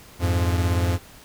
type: beating tone pair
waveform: 45% pulse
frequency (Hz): 86.8 / 103.8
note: F2 / G#2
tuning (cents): -10 / 0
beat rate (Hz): 17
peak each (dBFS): -20 / -26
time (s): 0.19-0.99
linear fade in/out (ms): 50
effects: pink hiss -47 dBFS RMS until 1.24 s